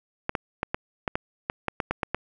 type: clicks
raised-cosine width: 0.5 ms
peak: -10 dBFS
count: 12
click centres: 0.294 / 0.352 / 0.631 / 0.745 / 1.078 / 1.155 / 1.499 / 1.683 / 1.802 / 1.91 / 2.032 / 2.146 s
effects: none